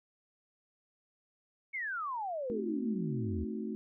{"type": "exponential sweep", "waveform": "sine", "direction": "down", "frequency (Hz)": [2246, 73.42], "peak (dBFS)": -34, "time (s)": [1.73, 3.45], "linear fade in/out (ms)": 20}
{"type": "chord", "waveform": "sine", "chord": "A diminished seventh", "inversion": "none", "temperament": "equal", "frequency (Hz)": [220, 261.6, 311.1, 370], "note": ["A3", "C4", "Eb4", "Gb4"], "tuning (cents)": [0, 0, 0, 0], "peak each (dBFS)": [-37, -43, -43, -42], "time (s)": [2.5, 3.75], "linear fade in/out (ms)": 0}
{"effects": []}